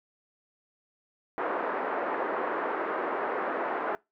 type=band-pass noise; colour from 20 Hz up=pink; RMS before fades=-31 dBFS; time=1.38-3.95 s; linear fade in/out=0 ms; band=350 to 1600 Hz; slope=24 dB/octave; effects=noise-tail reverb RT60 0.2 s tail -22 dB re dry